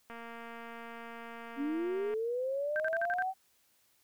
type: click train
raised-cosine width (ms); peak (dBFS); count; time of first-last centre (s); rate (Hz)
0.5; -32; 474; 0.1-2.139; 232
type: linear sweep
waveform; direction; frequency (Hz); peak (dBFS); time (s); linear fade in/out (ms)
sine; up; 267.6 to 770; -31; 1.56-3.34; 50
type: tone bursts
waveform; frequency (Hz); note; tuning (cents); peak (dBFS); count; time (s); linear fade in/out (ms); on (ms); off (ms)
sine; 1568; G6; 0; -31; 6; 2.76-3.223; 0; 38; 47
effects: white hiss -70 dBFS RMS until 4.03 s